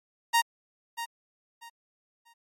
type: tone with echo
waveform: sawtooth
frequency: 932.3 Hz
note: A#5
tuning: in tune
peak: -16 dBFS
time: 0.33-0.42 s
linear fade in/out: 20 ms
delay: 640 ms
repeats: 3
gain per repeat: -12 dB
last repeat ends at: 2.34 s
effects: MP3 64 kbps